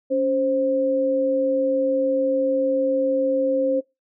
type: tone pair together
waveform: sine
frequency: 279.6 / 526.4 Hz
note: C#4 / C5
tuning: +15 / +10 cents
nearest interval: major seventh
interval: 1095 cents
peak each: -24 / -19 dBFS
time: 0.1-3.81 s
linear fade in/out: 20 ms
effects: noise-tail reverb RT60 0.2 s tail -21 dB re dry